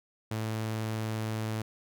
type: tone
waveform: sawtooth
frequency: 109.9 Hz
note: A2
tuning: 2 cents flat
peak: -27 dBFS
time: 0.31-1.62 s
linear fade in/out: 5 ms
effects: none